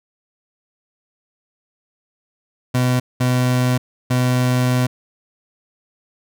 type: tone bursts at uneven times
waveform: 30% pulse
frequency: 125.8 Hz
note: B2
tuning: 32 cents sharp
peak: -12 dBFS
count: 3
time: 2.74-3 / 3.2-3.78 / 4.1-4.87 s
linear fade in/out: 10 ms
effects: none